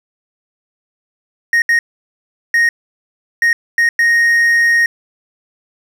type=tone bursts at uneven times; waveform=triangle; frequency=1864.7 Hz; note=A#6; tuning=in tune; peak=-7 dBFS; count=6; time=1.53-1.62 / 1.69-1.79 / 2.54-2.69 / 3.42-3.53 / 3.78-3.89 / 3.99-4.86 s; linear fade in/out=2 ms; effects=none